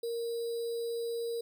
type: tone with sample-and-hold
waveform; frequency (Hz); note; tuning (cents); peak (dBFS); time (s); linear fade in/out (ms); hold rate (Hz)
sine; 466.2; A#4; 0; -32; 0.03-1.41; 5; 4410
effects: none